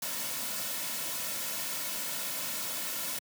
white noise with comb filter, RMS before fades -35 dBFS, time 0.02-3.19 s, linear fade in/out 5 ms, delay 2.5 ms, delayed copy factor -0.55, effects high-pass 150 Hz 12 dB/octave

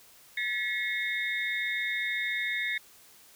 sine tone cluster, 1727 / 1927 / 2167 / 3666 Hz, A6 / B6 / C#7 / A#7, -33 / -43 / -40 / -30 cents, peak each -36 / -34 / -31 / -38 dBFS, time 0.37-2.78 s, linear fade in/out 5 ms, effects white hiss -56 dBFS RMS until 3.35 s

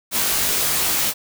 white noise with comb filter, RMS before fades -20 dBFS, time 0.11-1.14 s, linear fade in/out 50 ms, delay 18 ms, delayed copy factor -0.8, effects none

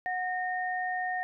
sine tone pair together, 734 / 1838.4 Hz, F#5 / A#6, -14 / -25 cents, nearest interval octave + major third, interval 1589 cents, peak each -31 / -33 dBFS, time 0.06-1.23 s, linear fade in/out 0 ms, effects none

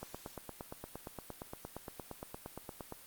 click train, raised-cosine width 1 ms, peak -28 dBFS, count 26, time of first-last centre 0.03-2.924 s, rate 8.64 Hz, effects white hiss -55 dBFS RMS until 3.06 s + Opus 48 kbps

